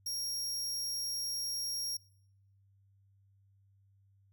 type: tone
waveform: sawtooth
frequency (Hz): 5590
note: F8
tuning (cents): +1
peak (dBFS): -32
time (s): 0.06-1.97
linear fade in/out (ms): 5
effects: noise-tail reverb RT60 0.8 s tail -25 dB re dry + added 98 Hz sine -64 dBFS peak until 4.32 s